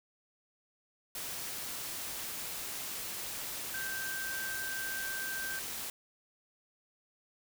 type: tone in noise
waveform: sine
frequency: 1563 Hz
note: G6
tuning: 6 cents flat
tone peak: -37 dBFS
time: 3.74-5.59 s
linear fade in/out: 2 ms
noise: white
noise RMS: -40 dBFS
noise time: 1.15-5.9 s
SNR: 0 dB
effects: none